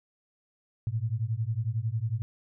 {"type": "beating tone pair", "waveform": "sine", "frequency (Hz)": [106.8, 117.8], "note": ["G#2", "A#2"], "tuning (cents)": [49, 19], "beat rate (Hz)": 11, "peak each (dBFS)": [-30, -30], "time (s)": [0.87, 2.22], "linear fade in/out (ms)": 0, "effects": []}